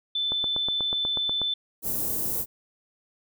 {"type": "tone", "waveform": "sine", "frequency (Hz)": 3522, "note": "A7", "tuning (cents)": 1, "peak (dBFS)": -24, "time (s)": [0.15, 1.54], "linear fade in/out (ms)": 5}
{"type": "click train", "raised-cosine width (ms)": 1, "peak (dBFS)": -20, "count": 10, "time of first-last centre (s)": [0.32, 1.416], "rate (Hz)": 8.21}
{"type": "band-stop noise", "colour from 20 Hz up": "white", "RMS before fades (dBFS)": -28, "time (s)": [1.82, 2.46], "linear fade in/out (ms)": 50, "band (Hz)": [450, 13000], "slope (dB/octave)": 12}
{"effects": []}